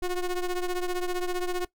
square ring-modulated tone, 181.6 Hz, F#3, 32 cents flat, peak -24 dBFS, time 0.02-1.65 s, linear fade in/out 5 ms, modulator 174 Hz, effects noise-tail reverb RT60 0.1 s tail -19 dB re dry

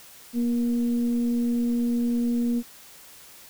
sine tone with frequency modulation, 238.5 Hz, A#3, 40 cents sharp, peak -21 dBFS, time 0.33-2.63 s, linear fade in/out 50 ms, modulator 234 Hz, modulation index 0.33, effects white hiss -48 dBFS RMS until 3.49 s

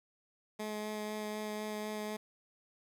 15% pulse tone with vibrato, 212.7 Hz, G#3, 42 cents sharp, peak -31 dBFS, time 0.59-2.17 s, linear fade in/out 10 ms, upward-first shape sine, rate 4 Hz, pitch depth 10 cents each way, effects 12-bit

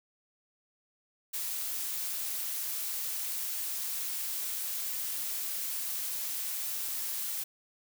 blue noise, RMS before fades -35 dBFS, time 1.33-7.44 s, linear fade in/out 10 ms, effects none

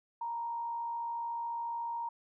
sine tone with frequency modulation, 934 Hz, A#5, 3 cents sharp, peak -34 dBFS, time 0.21-2.09 s, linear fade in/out 5 ms, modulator 54.1 Hz, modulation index 0.27, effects none

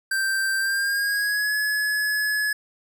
square tone with pitch glide, 1568 to 1700.1 Hz, G6 to G#6, 0 to +40 cents, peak -22 dBFS, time 0.11-2.53 s, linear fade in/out 5 ms, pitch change +140 cents, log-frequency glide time 0.58-1.55 s, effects none

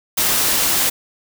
white noise, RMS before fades -17 dBFS, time 0.17-0.9 s, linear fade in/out 10 ms, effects none

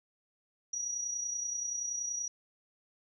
sine tone with amplitude modulation, 5790 Hz, F#8, 38 cents flat, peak -31 dBFS, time 0.73-2.28 s, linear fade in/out 5 ms, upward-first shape sine, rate 30.5 Hz, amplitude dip 50%, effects none

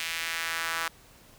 sawtooth tone with high-pass filter sweep, 164.81 Hz, E3, in tune, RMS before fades -32 dBFS, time 0-0.88 s, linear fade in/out 0 ms, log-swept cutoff 2400 to 1300 Hz, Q 1.7, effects pink hiss -55 dBFS RMS until 1.38 s

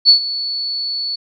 sine tone with ADSR envelope, 4435 Hz, C#8, in tune, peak -3 dBFS, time 0.05-1.16 s, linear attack 41 ms, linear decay 100 ms, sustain -16 dB, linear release 12 ms, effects none

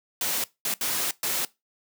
white noise bursts at uneven times, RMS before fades -27 dBFS, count 4, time 0.21-0.44 / 0.65-0.74 / 0.81-1.11 / 1.23-1.45 s, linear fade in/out 2 ms, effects noise-tail reverb RT60 0.2 s tail -20 dB re dry + high-pass 150 Hz 12 dB/octave

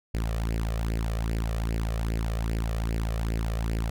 sawtooth tone with flanger, 55.8 Hz, A1, 25 cents sharp, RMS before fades -28 dBFS, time 0.14-3.9 s, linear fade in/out 5 ms, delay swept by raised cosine 0.4 to 1.7 ms, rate 2.5 Hz, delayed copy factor +0.7, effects none

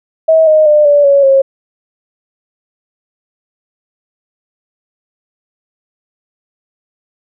sine tone with pitch steps, 642 / 620.5 / 599.7 / 579.6 / 560.2 / 541.4 Hz, E5 / D#5 / D5 / D5 / C#5 / C#5, -46 / -5 / +36 / -23 / +18 / -41 cents, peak -4 dBFS, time 0.28-1.42 s, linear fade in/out 10 ms, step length 190 ms, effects none

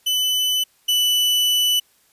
40% pulse tone pair in turn, 3002 / 2980 Hz, F#7 / F#7, +24 / +12 cents, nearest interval unison, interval 12 cents, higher first, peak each -17 / -15 dBFS, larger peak second, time 0.06-0.64 / 0.88-1.8 s, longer second, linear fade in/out 10 ms, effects white hiss -59 dBFS RMS until 2.12 s + resampled to 32000 Hz

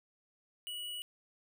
sine tone with hard clipping, 2928 Hz, F#7, 19 cents flat, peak -40 dBFS, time 0.67-1.02 s, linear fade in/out 0 ms, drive 18 dB, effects none

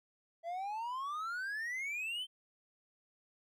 triangle exponential sweep, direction up, 658 to 3146 Hz, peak -35 dBFS, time 0.43-2.27 s, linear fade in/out 50 ms, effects none

